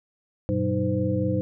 sine tone cluster, 97.2 / 121.8 / 188.7 / 309.9 / 512 Hz, G2 / B2 / F#3 / D#4 / C5, -14 / -24 / +34 / -7 / -38 cents, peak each -28 dBFS, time 0.49-1.41 s, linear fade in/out 0 ms, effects none

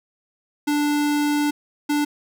square tone pair in turn, 293.7 / 293.7 Hz, D4 / D4, 0 / 0 cents, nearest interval unison, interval 0 cents, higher neither, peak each -19 dBFS, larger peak neither, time 0.67-1.51 / 1.89-2.05 s, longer first, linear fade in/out 10 ms, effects none

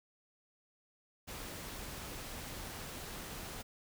pink noise, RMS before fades -45 dBFS, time 1.27-3.63 s, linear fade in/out 20 ms, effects none

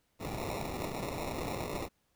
violet noise with sample-and-hold, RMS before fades -37 dBFS, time 0.19-1.89 s, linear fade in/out 50 ms, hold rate 1575 Hz, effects pink hiss -75 dBFS RMS until 2.15 s

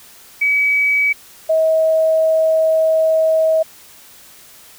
sine tone pair in turn, 2278 / 639.2 Hz, C#7 / D#5, +47 / +47 cents, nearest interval octave + minor seventh, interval 2200 cents, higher first, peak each -12 / -11 dBFS, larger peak second, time 0.41-1.13 / 1.49-3.63 s, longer second, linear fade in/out 10 ms, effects white hiss -43 dBFS RMS until 4.78 s

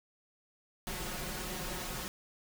pink noise with comb filter, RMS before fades -39 dBFS, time 0.87-2.08 s, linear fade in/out 0 ms, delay 5.5 ms, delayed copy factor +0.9, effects none

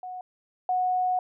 sine tone pair in turn, 734 / 734 Hz, F#5 / F#5, -14 / -14 cents, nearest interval unison, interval 0 cents, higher neither, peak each -34 / -22 dBFS, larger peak second, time 0.03-0.21 / 0.69-1.19 s, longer second, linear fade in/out 2 ms, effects none

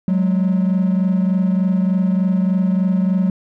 triangle tone pair together, 184.35 / 207.7 Hz, F#3 / G#3, -6 / 0 cents, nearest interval major second, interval 206 cents, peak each -12 / -18 dBFS, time 0.08-3.3 s, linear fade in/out 2 ms, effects tanh soft clip ceiling -7 dBFS

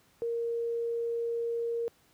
sine tone, 466.2 Hz, A#4, in tune, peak -29 dBFS, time 0.22-1.88 s, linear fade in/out 0 ms, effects pink hiss -65 dBFS RMS until 2.13 s + high-pass 60 Hz 12 dB/octave

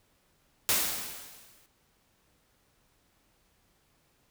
white noise with exponential decay, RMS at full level -24 dBFS, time 0.69-1.66 s, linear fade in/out 0 ms, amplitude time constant 210 ms, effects pink hiss -69 dBFS RMS until 4.3 s

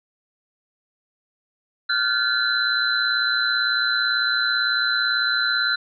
sine tone cluster, 1402 / 1520 / 1717 / 4033 Hz, F6 / F#6 / A6 / B7, +6 / +46 / -43 / +36 cents, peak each -23 / -24 / -30 / -23 dBFS, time 1.89-5.76 s, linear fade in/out 10 ms, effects none

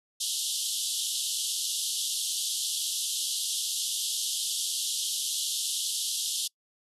pink band-pass noise, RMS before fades -31 dBFS, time 0.2-6.48 s, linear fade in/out 10 ms, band 3000 to 12000 Hz, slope 96 dB/octave, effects noise-tail reverb RT60 0.1 s tail -26 dB re dry

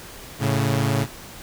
sawtooth tone pair together, 110 / 138.59 Hz, A2 / C#3, 0 / 0 cents, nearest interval major third, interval 400 cents, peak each -18 dBFS, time 0.39-1.07 s, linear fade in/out 50 ms, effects pink hiss -40 dBFS RMS until 1.42 s

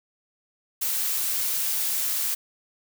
blue noise, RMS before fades -26 dBFS, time 0.81-2.35 s, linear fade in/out 10 ms, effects none

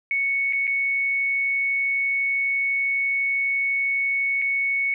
sine tone with dropouts, 2217 Hz, C#7, in tune, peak -20 dBFS, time 0.11-4.94 s, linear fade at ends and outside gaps 1 ms, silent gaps 0.526-0.532 / 0.67-0.676 / 4.417-4.421 s, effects none

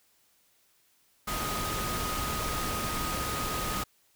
sine tone in noise, 1248 Hz, D#6, 5 cents sharp, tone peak -35 dBFS, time 1.27-3.84 s, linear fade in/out 10 ms, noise pink, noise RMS -33 dBFS, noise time 1.27-3.84 s, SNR -5 dB, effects white hiss -67 dBFS RMS until 4.15 s

